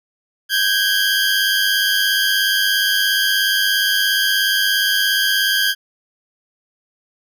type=tone pair together; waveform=20% pulse; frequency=1551 / 1648 Hz; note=G6 / G#6; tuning=-19 / -14 cents; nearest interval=minor second; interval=105 cents; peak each=-13 dBFS; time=0.49-5.75 s; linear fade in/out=50 ms; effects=none